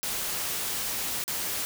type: noise with dropouts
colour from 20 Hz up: white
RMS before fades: -31 dBFS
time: 0.03-1.65 s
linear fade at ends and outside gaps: 0 ms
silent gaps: 1.239-1.279 s
effects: none